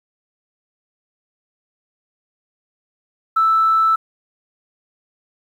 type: tone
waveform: sine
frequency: 1318.5 Hz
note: E6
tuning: in tune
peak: -11 dBFS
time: 3.36-3.96 s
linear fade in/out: 10 ms
effects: tanh soft clip ceiling -7 dBFS + 8-bit